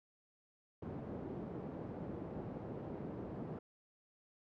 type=band-pass noise; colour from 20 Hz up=pink; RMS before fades=-45 dBFS; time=0.82-3.59 s; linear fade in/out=5 ms; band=130 to 520 Hz; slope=12 dB/octave; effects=none